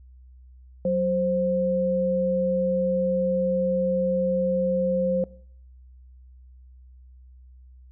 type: tone pair together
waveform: sine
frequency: 185.62 / 525 Hz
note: F#3 / C5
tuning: +6 / +6 cents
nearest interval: octave + tritone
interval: 1800 cents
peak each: -25 / -22 dBFS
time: 0.85-5.24 s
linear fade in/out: 2 ms
effects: noise-tail reverb RT60 0.6 s tail -22 dB re dry + added 63 Hz sine -46 dBFS peak until 7.91 s